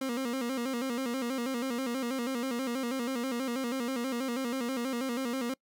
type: tone with vibrato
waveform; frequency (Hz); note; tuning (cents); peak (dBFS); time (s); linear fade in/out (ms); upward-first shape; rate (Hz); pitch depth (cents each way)
30% pulse; 251.2; B3; +30; -28; 0.01-5.54; 5; square; 6.2; 100
effects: noise-tail reverb RT60 0.1 s tail -25 dB re dry